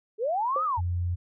sine linear two-way sweep, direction up then down, 404.6 to 1301 to 817 Hz, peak -24 dBFS, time 0.18-0.81 s, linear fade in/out 50 ms, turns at 0.64 s
sine tone with exponential decay, 530 Hz, C5, 22 cents sharp, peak -25 dBFS, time 0.56-0.7 s, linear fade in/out 2 ms, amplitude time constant 29 ms
sine tone, 88 Hz, F2, 14 cents sharp, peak -25 dBFS, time 0.77-1.16 s, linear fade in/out 20 ms
effects none

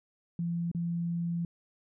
sine tone with dropouts, 170.4 Hz, F3, 42 cents flat, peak -29 dBFS, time 0.39-1.45 s, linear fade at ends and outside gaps 2 ms, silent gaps 0.715-0.748 s, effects none

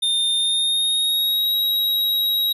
square tone with pitch glide, 3630 to 3828 Hz, A#7 to A#7, -47 to +45 cents, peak -18 dBFS, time 0.02-2.53 s, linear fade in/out 10 ms, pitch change +92 cents, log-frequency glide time 0.37-1.52 s, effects none

